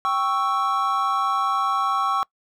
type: chord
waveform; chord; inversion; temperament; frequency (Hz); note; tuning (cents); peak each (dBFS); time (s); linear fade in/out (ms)
triangle; C# diminished; second; equal; 784 / 1108.7 / 1318.5; G5 / C#6 / E6; 0 / 0 / 0; -25 / -20 / -23; 0.05-2.23; 0
effects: noise-tail reverb RT60 0.1 s tail -25 dB re dry